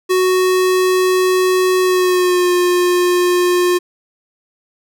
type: tone with pitch glide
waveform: square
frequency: 370 to 356.8 Hz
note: F#4 to F4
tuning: 0 to +37 cents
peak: -12 dBFS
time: 0.09-3.79 s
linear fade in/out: 20 ms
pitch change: -63 cents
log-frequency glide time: 1.81-2.52 s
effects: none